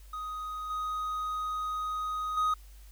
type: tone with level steps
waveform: triangle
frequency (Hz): 1251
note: D#6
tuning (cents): +9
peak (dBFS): -33 / -29 / -23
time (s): 0.13-2.54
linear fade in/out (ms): 5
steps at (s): 0.7 / 2.37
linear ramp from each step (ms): 5
effects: added 50 Hz sine -48 dBFS peak until 2.91 s + white hiss -61 dBFS RMS until 2.91 s